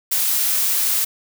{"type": "noise", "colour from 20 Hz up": "blue", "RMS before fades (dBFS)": -19, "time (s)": [0.11, 1.05], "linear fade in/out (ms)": 10, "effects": []}